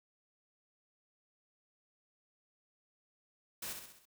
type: noise with echo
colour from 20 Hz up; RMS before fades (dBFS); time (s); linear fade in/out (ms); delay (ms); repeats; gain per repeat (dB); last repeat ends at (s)
white; -42; 3.62-3.73; 5; 65; 5; -5; 4.055
effects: none